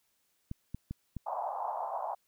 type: clicks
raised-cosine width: 5 ms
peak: -25 dBFS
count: 4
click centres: 0.514 / 0.746 / 0.91 / 1.167 s
type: band-pass noise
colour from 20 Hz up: pink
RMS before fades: -36 dBFS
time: 1.26-2.15 s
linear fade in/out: 10 ms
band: 670 to 1000 Hz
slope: 48 dB/octave
effects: white hiss -75 dBFS RMS until 2.27 s